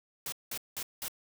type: noise bursts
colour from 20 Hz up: white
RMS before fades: -37 dBFS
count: 4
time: 0.26-1.082 s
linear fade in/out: 2 ms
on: 63 ms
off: 190 ms
effects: none